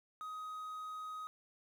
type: tone with quantisation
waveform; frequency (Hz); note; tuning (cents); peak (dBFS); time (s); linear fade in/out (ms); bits
triangle; 1257; D#6; +17; -40; 0.21-1.27; 0; 11
effects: none